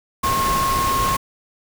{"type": "tone in noise", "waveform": "sine", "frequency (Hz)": 1079, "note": "C#6", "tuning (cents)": -47, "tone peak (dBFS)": -18, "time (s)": [0.23, 1.17], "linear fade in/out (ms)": 10, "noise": "pink", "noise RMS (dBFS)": -24, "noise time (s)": [0.23, 1.17], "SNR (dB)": 3, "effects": []}